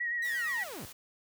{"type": "tone with vibrato", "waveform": "sine", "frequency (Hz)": 1898, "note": "A#6", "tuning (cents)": 31, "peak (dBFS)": -30, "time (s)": [0, 0.64], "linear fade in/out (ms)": 10, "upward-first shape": "sine", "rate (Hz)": 8.5, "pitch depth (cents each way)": 39}
{"type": "linear sweep", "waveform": "sawtooth", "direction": "down", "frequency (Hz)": [2016, 57.1], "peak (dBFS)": -37, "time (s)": [0.22, 0.86], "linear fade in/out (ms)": 5}
{"type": "noise", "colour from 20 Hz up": "white", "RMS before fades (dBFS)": -48, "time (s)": [0.24, 0.93], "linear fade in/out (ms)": 10}
{"effects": []}